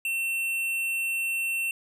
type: tone with tanh clipping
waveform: sine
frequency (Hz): 2700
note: E7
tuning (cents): +41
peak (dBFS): -27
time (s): 0.05-1.71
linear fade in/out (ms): 2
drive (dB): 18
effects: resampled to 32000 Hz